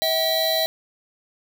square tone cluster, 643 / 766 / 3981 Hz, E5 / G5 / B7, -43 / -40 / +13 cents, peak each -23 / -31 / -23 dBFS, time 0.02-0.66 s, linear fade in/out 0 ms, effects none

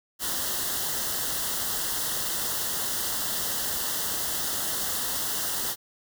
white band-stop noise, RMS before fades -29 dBFS, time 0.19-5.76 s, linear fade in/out 50 ms, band 2000 to 2800 Hz, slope 96 dB/octave, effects none

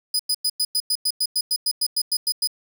sawtooth tone bursts, 4978 Hz, D#8, in tune, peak -16 dBFS, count 16, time 0.14-2.474 s, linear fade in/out 5 ms, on 54 ms, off 98 ms, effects none

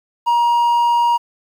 triangle tone, 948 Hz, A#5, 29 cents sharp, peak -10 dBFS, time 0.26-1.18 s, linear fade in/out 20 ms, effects 8-bit

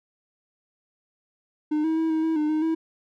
triangle tone with pitch steps, 303.4 / 320 / 323.1 / 317.2 / 322.5 / 302.6 / 309.9 / 323.2 Hz, D#4 / D#4 / E4 / D#4 / E4 / D#4 / D#4 / E4, -44 / +49 / -35 / +33 / -38 / -48 / -7 / -34 cents, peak -19 dBFS, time 1.71-2.75 s, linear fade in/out 10 ms, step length 130 ms, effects none

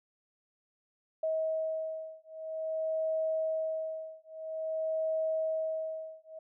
sine beating tone pair, 637 / 637.5 Hz, D#5 / D#5, +41 / +42 cents, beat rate 0.5 Hz, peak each -34 / -34 dBFS, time 1.23-6.39 s, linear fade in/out 5 ms, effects none

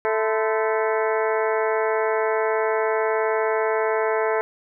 harmonic tone with a mistuned harmonic, 219.6 Hz, A3, 3 cents flat, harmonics 2 / 3 / 4 / 5 / 6 / 7 / 8 / 9 / 10, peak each -22 / -26 / -28 / -30 / -32 / -33 / -34 / -35 / -36 dBFS, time 0.05-4.41 s, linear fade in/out 0 ms, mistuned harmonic 5, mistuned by -120 cents, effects none

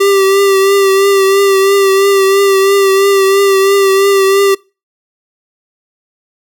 square tone with vibrato, 392 Hz, G4, in tune, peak -7 dBFS, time 0-4.55 s, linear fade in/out 10 ms, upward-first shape triangle, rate 3 Hz, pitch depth 36 cents each way, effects noise-tail reverb RT60 0.3 s tail -24 dB re dry

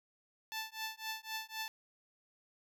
10% pulse tone with tremolo, 880 Hz, A5, in tune, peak -28 dBFS, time 0.52-1.68 s, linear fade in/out 0 ms, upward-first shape triangle, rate 3.9 Hz, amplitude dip 100%, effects none

